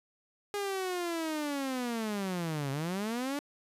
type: linear two-way sweep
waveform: sawtooth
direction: down then up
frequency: 411.5 to 133.4 to 293.3 Hz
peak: -28 dBFS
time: 0.54-3.39 s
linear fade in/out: 0 ms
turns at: 2.71 s
effects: resampled to 32000 Hz